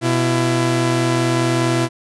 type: tone pair together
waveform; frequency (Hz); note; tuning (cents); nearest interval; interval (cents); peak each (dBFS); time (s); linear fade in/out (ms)
sawtooth; 125.2 / 335.2; B2 / E4; +24 / +29; octave + perfect fourth; 1705; -14; 0.01-1.89; 50
effects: resampled to 24000 Hz